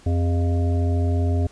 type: harmonic tone with a mistuned harmonic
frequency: 87.31 Hz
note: F2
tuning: in tune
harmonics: 1 / 3 / 5 / 7 / 8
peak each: -18 / -28 / -32 / -35 / -36 dBFS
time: 0.06-1.47 s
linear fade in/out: 5 ms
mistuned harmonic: 5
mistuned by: -110 cents
effects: pink hiss -51 dBFS RMS until 1.51 s + resampled to 22050 Hz